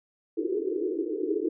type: band-pass noise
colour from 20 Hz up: pink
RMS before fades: -29 dBFS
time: 0.37-1.49 s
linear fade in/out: 5 ms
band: 310 to 450 Hz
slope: 96 dB/octave
effects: none